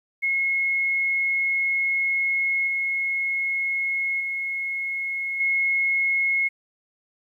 sine tone with level steps, 2169 Hz, C#7, 38 cents flat, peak -20 / -22 / -25 / -19 dBFS, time 0.22-6.49 s, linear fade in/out 20 ms, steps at 2.67 / 4.2 / 5.4 s, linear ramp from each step 5 ms, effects 10-bit

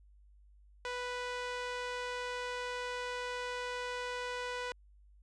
sawtooth tone with band-pass filter, 493.9 Hz, B4, in tune, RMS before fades -39 dBFS, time 0.85-4.72 s, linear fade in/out 0 ms, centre 1800 Hz, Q 0.52, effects added 50 Hz sine -58 dBFS peak until 5.22 s + resampled to 22050 Hz

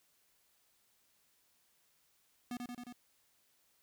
square tone with echo, 244.1 Hz, B3, 20 cents flat, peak -39 dBFS, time 2.51-2.57 s, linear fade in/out 2 ms, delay 89 ms, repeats 4, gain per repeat -2 dB, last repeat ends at 2.926 s, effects white hiss -73 dBFS RMS until 3.82 s

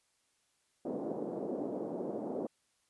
pink band-pass noise, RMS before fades -38 dBFS, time 0.85-2.47 s, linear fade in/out 5 ms, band 230 to 610 Hz, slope 24 dB/octave, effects white hiss -75 dBFS RMS until 2.89 s + resampled to 24000 Hz

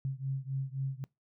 sine beating tone pair, 133.2 / 137 Hz, C3 / C#3, +31 / -20 cents, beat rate 3.8 Hz, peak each -35 / -36 dBFS, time 0.05-1.04 s, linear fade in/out 0 ms, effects noise-tail reverb RT60 0.2 s tail -24 dB re dry

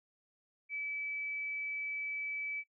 sine tone, 2300 Hz, D7, 37 cents flat, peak -36 dBFS, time 0.69-2.64 s, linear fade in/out 50 ms, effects noise-tail reverb RT60 0.1 s tail -19 dB re dry

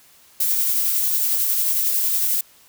violet noise with tremolo, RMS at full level -19 dBFS, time 0.4-2.41 s, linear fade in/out 5 ms, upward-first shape sine, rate 11 Hz, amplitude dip 25%, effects white hiss -52 dBFS RMS until 2.68 s

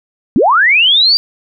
sine linear sweep, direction up, 183.2 to 4756 Hz, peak -6 dBFS, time 0.36-1.17 s, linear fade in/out 0 ms, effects none

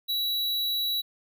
square tone, 3915 Hz, B7, 16 cents flat, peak -26 dBFS, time 0.08-1.02 s, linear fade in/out 20 ms, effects none

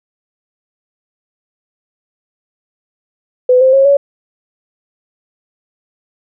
sine tone with pitch steps, 503 / 522.2 / 542.2 / 563 Hz, B4 / C5 / C#5 / C#5, +32 / -3 / -38 / +27 cents, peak -5 dBFS, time 3.49-3.97 s, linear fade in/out 5 ms, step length 120 ms, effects none

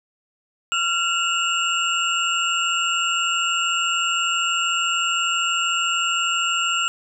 sine tone cluster, 1372 / 2687 / 2860 / 7450 Hz, F6 / E7 / F7 / A#8, -31 / +33 / +41 / -2 cents, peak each -23 / -27 / -23 / -28 dBFS, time 0.72-6.88 s, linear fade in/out 0 ms, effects none

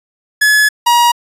45% pulse tone pair in turn, 1704 / 953.9 Hz, G#6 / A#5, +44 / +40 cents, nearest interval minor seventh, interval 1004 cents, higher first, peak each -7 dBFS, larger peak neither, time 0.41-0.69 / 0.86-1.12 s, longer first, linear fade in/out 10 ms, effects resampled to 32000 Hz

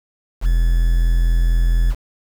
triangle tone with quantisation, 42.16 Hz, E1, 40 cents sharp, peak -10 dBFS, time 0.41-1.95 s, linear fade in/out 50 ms, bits 6, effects none

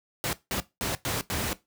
pink noise bursts at uneven times, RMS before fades -29 dBFS, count 5, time 0.24-0.33 / 0.51-0.6 / 0.81-0.95 / 1.05-1.21 / 1.3-1.53 s, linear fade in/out 0 ms, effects noise-tail reverb RT60 0.2 s tail -17 dB re dry + high-pass 60 Hz 12 dB/octave

